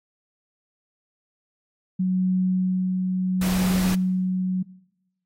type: tone with tremolo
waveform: sine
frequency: 185 Hz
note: F#3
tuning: in tune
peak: -18 dBFS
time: 1.99-4.63 s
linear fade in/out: 10 ms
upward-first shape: sine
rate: 0.71 Hz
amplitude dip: 30%
type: noise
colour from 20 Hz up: pink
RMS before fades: -30 dBFS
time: 3.41-3.95 s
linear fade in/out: 5 ms
effects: noise-tail reverb RT60 0.9 s tail -21 dB re dry + AAC 48 kbps